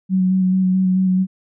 sine tone with vibrato, 186.5 Hz, F#3, 14 cents sharp, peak -13 dBFS, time 0.09-1.27 s, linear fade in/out 50 ms, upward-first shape square, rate 4.6 Hz, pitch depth 15 cents each way, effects none

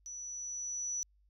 sine tone with level ramp, 5920 Hz, F#8, in tune, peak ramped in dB -42 to -33 dBFS, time 0.06-1.03 s, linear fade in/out 0 ms, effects added 50 Hz sine -65 dBFS peak until 1.29 s

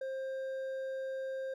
triangle tone with hard clipping, 530 Hz, C5, 22 cents sharp, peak -37 dBFS, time 0.01-1.54 s, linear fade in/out 5 ms, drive 8 dB, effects none

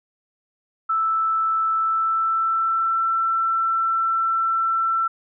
sine tone with pitch glide, 1318.5 to 1340 Hz, E6 to E6, 0 to +28 cents, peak -18 dBFS, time 0.89-5.08 s, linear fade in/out 10 ms, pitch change +28 cents, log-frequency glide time 1.75-2.99 s, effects none

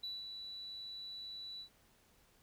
sine tone with ADSR envelope, 3951 Hz, B7, in tune, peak -38 dBFS, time 0.03-1.69 s, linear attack 8 ms, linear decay 190 ms, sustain -6 dB, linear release 89 ms, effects tanh soft clip ceiling -36 dBFS + pink hiss -69 dBFS RMS until 2.42 s

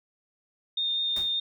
sine tone with vibrato, 3650 Hz, A#7, 37 cents flat, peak -25 dBFS, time 0.77-1.4 s, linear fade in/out 5 ms, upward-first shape triangle, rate 5.1 Hz, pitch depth 10 cents each way
pink noise with exponential decay, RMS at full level -37 dBFS, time 1.16-1.39 s, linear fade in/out 5 ms, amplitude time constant 48 ms
effects none

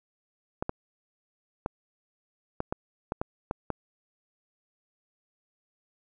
clicks, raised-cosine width 1 ms, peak -15 dBFS, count 9, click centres 0.625 / 0.694 / 1.661 / 2.604 / 2.725 / 3.121 / 3.215 / 3.511 / 3.703 s, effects none

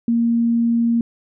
sine tone, 233.1 Hz, A#3, in tune, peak -14 dBFS, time 0.08-1.01 s, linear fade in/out 2 ms, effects none

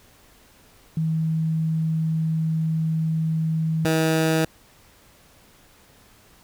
sine / 15% pulse tone pair in turn, 160 / 160 Hz, D#3 / D#3, +49 / +49 cents, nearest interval unison, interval 0 cents, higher neither, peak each -20 / -12 dBFS, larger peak second, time 0.97-3.85 / 3.85-4.45 s, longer first, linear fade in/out 2 ms, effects pink hiss -54 dBFS RMS until 6.43 s

